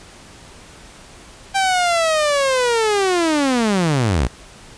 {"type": "linear sweep", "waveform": "sawtooth", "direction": "down", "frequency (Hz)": [788, 52.3], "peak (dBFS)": -11, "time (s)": [1.54, 4.28], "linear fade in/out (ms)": 20, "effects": ["pink hiss -42 dBFS RMS until 4.77 s", "resampled to 22050 Hz"]}